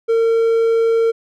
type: tone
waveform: triangle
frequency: 456 Hz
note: A#4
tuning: 38 cents flat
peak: -10 dBFS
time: 0.08-1.12 s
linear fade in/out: 20 ms
effects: none